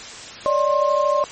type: tone cluster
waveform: sine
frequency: 570 / 603 / 1063 Hz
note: C#5 / D5 / C6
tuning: +48 / +46 / +27 cents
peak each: -20 dBFS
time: 0.46-1.24 s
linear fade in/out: 0 ms
effects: white hiss -36 dBFS RMS until 1.31 s + MP3 32 kbps